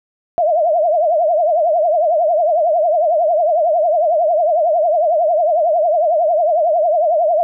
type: tone with vibrato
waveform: sine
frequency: 652 Hz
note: E5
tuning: 19 cents flat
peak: -11 dBFS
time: 0.38-7.43 s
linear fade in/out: 0 ms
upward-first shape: triangle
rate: 11 Hz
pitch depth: 190 cents each way
effects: none